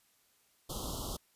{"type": "band-stop noise", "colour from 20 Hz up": "pink", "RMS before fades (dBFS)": -39, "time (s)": [0.69, 1.17], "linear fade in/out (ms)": 10, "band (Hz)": [1300, 3000], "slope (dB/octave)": 96, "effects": ["white hiss -70 dBFS RMS until 1.35 s", "resampled to 32000 Hz"]}